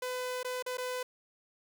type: tone with dropouts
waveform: sawtooth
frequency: 503 Hz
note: B4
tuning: 32 cents sharp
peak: -30 dBFS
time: 0.02-1.03 s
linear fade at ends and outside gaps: 5 ms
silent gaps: 0.431-0.446 / 0.625-0.662 / 0.772-0.781 s
effects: none